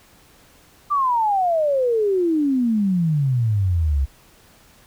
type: exponential sweep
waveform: sine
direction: down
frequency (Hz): 1195 to 65.2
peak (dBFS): -16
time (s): 0.9-4.06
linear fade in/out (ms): 20
effects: pink hiss -52 dBFS RMS until 4.86 s

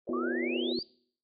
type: band-pass noise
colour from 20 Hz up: white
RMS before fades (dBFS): -41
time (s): 0.07-0.73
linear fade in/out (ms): 5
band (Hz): 380 to 600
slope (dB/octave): 48
type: chord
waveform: sine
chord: B suspended fourth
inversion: none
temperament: equal with one note detuned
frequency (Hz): 246.9 / 338.3 / 370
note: B3 / E4 / F#4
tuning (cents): 0 / +45 / 0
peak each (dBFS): -34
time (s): 0.09-0.79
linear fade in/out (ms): 2
type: exponential sweep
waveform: sine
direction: up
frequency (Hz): 1100 to 4860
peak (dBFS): -35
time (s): 0.13-0.83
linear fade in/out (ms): 5
effects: noise-tail reverb RT60 0.6 s tail -23 dB re dry + AAC 48 kbps

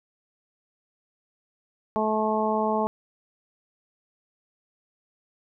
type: harmonic tone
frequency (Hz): 216.5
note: A3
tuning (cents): -28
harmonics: 1 / 2 / 3 / 4 / 5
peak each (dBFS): -28 / -28 / -28 / -27 / -31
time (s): 1.96-2.87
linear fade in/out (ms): 0
effects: none

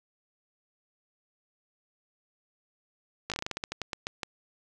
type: slowing click train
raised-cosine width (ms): 0.2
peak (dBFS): -15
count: 15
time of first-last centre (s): 3.3-4.232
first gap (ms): 17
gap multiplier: 1.19
effects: none

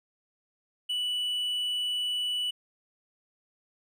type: tone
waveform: triangle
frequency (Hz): 2960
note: F#7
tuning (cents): 0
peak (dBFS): -26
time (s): 0.89-2.51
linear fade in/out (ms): 10
effects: none

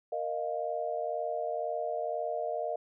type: chord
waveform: sine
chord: Bb suspended fourth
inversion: none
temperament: equal with one note detuned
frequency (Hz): 466.2 / 616.5 / 698.5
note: Bb4 / Eb5 / F5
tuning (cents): 0 / -16 / 0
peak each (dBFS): -37 / -34 / -35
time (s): 0.12-2.76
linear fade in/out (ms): 5
effects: none

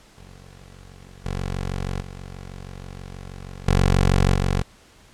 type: tone with level steps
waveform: 15% pulse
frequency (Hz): 46.25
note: F#1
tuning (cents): 0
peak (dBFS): -37 / -19 / -29 / -9 / -13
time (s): 0.16-4.63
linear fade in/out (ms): 20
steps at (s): 1.25 / 2.01 / 3.68 / 4.35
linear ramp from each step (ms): 2
effects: pink hiss -52 dBFS RMS until 5.13 s + low-pass 9000 Hz 12 dB/octave

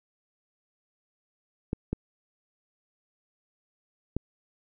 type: clicks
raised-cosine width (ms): 3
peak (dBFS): -15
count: 3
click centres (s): 1.731 / 1.93 / 4.166
effects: none

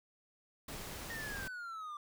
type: noise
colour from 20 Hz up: pink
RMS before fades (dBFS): -45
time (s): 0.68-1.48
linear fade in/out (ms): 5
type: exponential sweep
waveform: triangle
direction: down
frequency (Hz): 1864.7 to 1174.7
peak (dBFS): -40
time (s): 1.1-1.97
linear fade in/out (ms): 2
effects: none

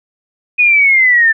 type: linear sweep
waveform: sine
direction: down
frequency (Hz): 2489 to 1760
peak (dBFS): -6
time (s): 0.58-1.33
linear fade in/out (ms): 20
effects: none

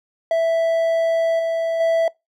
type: tone with level steps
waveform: triangle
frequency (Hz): 659.3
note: E5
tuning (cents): 0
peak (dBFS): -13 / -16 / -12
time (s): 0.31-2.08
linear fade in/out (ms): 2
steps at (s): 1.39 / 1.8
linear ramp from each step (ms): 5
effects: noise-tail reverb RT60 0.2 s tail -24 dB re dry

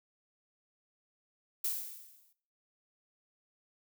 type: noise with exponential decay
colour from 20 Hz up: violet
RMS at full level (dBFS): -31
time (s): 1.64-2.33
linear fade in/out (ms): 5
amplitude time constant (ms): 150
effects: noise-tail reverb RT60 0.5 s tail -17 dB re dry

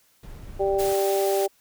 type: noise with tremolo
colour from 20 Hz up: brown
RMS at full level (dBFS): -38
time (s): 0.23-0.93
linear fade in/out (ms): 5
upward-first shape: triangle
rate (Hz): 16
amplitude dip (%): 25
type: harmonic tone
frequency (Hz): 196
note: G3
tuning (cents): 0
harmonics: 2 / 3 / 4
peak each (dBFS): -22 / -26 / -28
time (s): 0.59-1.48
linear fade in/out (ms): 20
type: high-pass noise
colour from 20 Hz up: white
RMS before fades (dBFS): -34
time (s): 0.78-1.47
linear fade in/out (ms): 20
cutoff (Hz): 320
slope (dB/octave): 12
effects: white hiss -62 dBFS RMS until 1.6 s

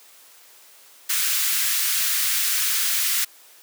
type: high-pass noise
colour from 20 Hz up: white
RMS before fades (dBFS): -22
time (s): 1.09-3.25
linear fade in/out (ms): 10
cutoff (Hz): 1400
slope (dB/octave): 24
effects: white hiss -50 dBFS RMS until 3.62 s + high-pass 400 Hz 12 dB/octave

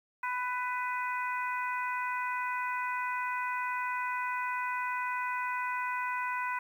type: harmonic tone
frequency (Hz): 497.7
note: B4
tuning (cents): +13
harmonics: 2 / 3 / 4 / 5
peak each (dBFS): -33 / -37 / -39 / -41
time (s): 0.23-6.59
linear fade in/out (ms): 5
effects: 10-bit

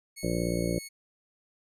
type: tone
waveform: 10% pulse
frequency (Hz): 2200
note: C#7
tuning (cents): -14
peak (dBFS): -31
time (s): 0.16-0.89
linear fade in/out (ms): 20
type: harmonic tone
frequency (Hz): 58.27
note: A#1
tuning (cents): 0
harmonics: 1 / 2 / 3 / 4 / 5 / 6 / 7 / 8 / 9 / 10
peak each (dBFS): -37 / -36 / -31 / -42 / -35 / -34 / -42 / -38 / -36 / -37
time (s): 0.23-0.79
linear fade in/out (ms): 5
effects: resampled to 32000 Hz

